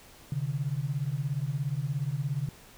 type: beating tone pair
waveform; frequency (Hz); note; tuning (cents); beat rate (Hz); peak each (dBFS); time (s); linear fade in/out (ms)
sine; 131.9 / 148.9; C3 / D3; +14 / +24; 17; -31; 0.32-2.49; 2
effects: pink hiss -53 dBFS RMS until 2.77 s